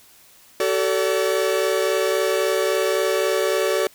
45% pulse tone cluster, 379.8 / 443.5 / 575 Hz, F#4 / A4 / D5, +45 / +14 / -37 cents, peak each -23 dBFS, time 0.6-3.87 s, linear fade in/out 2 ms, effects white hiss -51 dBFS RMS until 3.94 s

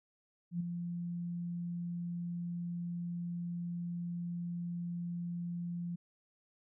sine tone with ADSR envelope, 173.1 Hz, F3, 15 cents flat, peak -30 dBFS, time 0.51-5.96 s, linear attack 93 ms, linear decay 7 ms, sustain -6 dB, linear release 10 ms, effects none

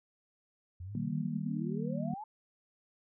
sine exponential sweep, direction up, 85 to 887 Hz, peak -40 dBFS, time 0.8-2.24 s, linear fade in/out 5 ms
sine chord, Eb major, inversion none, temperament just, 155.56 / 194.45 / 233.3 Hz, Eb3 / G3 / Bb3, 0 / -14 / +2 cents, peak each -37 dBFS, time 0.95-2.14 s, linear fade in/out 2 ms
effects none

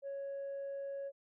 sine tone, 554.4 Hz, C#5, in tune, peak -37 dBFS, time 0.02-1.12 s, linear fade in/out 50 ms, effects tanh soft clip ceiling -37 dBFS

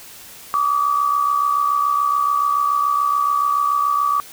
sine tone pair together, 1150 / 1217 Hz, D6 / D#6, -37 / -39 cents, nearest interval minor second, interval 98 cents, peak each -16 / -22 dBFS, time 0.54-4.2 s, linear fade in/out 0 ms, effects white hiss -40 dBFS RMS until 4.32 s

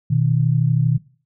sine tone pair together, 122.86 / 155.56 Hz, B2 / D#3, -9 / 0 cents, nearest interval major third, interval 409 cents, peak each -17 dBFS, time 0.1-0.98 s, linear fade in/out 10 ms, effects noise-tail reverb RT60 0.4 s tail -20 dB re dry

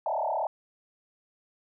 sine tone with frequency modulation, 756 Hz, F#5, 37 cents sharp, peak -26 dBFS, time 0.06-0.47 s, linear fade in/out 2 ms, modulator 36.5 Hz, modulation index 4.4, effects none

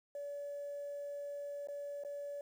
sine tone with dropouts, 573 Hz, D5, 43 cents flat, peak -39 dBFS, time 0.15-2.41 s, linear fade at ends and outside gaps 2 ms, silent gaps 1.673-1.685 / 2.037-2.048 s, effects tanh soft clip ceiling -37 dBFS + 11-bit

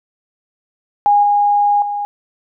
sine tone with level steps, 820 Hz, G#5, 22 cents flat, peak -8 / -10 / -18 dBFS, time 1.06-2.05 s, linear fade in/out 0 ms, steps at 1.23 / 1.82 s, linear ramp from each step 2 ms, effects none

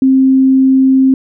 sine tone, 264.5 Hz, C4, 19 cents sharp, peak -5 dBFS, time 0.02-1.14 s, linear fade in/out 2 ms, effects none

